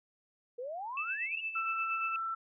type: exponential sweep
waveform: sine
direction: up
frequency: 466.7 to 2933 Hz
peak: -37 dBFS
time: 0.58-1.41 s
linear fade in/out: 10 ms
type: tone with tremolo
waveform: sine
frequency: 2637 Hz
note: E7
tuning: in tune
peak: -32 dBFS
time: 0.97-2.16 s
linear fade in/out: 2 ms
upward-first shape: sine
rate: 8.6 Hz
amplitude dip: 65%
type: tone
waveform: sine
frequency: 1336 Hz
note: E6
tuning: 23 cents sharp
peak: -33 dBFS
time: 1.55-2.35 s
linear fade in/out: 10 ms
effects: none